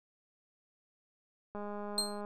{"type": "click train", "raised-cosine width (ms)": 1, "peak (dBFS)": -29, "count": 145, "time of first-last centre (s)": [1.55, 2.249], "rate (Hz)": 206}
{"type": "tone with exponential decay", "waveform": "30% pulse", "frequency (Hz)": 4186, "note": "C8", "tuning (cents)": 0, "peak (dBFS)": -23, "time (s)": [1.98, 2.21], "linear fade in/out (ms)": 1, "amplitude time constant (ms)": 48}
{"effects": ["resampled to 32000 Hz"]}